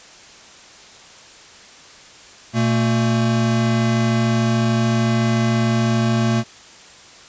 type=tone pair together; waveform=square; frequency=119.5 / 225.8 Hz; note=A#2 / A3; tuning=+43 / +45 cents; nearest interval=major seventh; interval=1102 cents; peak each=-19 dBFS; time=2.53-6.44 s; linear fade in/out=50 ms; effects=white hiss -43 dBFS RMS until 7.28 s + resampled to 16000 Hz